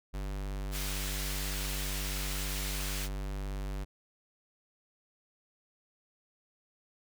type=tone; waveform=square; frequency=49 Hz; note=G1; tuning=in tune; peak=-35 dBFS; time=0.13-3.85 s; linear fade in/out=20 ms
type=high-pass noise; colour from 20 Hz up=pink; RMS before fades=-39 dBFS; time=0.71-3.09 s; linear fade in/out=50 ms; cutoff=1900 Hz; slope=12 dB/octave
effects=none